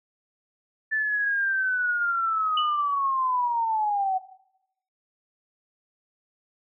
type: linear sweep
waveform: sine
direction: down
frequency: 1760 to 740 Hz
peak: -22 dBFS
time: 0.91-4.19 s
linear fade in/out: 20 ms
type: tone with exponential decay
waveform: sine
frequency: 2960 Hz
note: F#7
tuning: in tune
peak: -22 dBFS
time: 2.57-2.83 s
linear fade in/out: 5 ms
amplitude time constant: 56 ms
effects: noise-tail reverb RT60 0.8 s tail -17 dB re dry